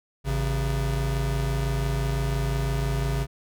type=tone pair together; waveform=square; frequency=53.89 / 135.8 Hz; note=A1 / C#3; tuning=-35 / -35 cents; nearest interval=octave + major third; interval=1600 cents; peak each=-27 dBFS; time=0.24-3.27 s; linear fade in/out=50 ms; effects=none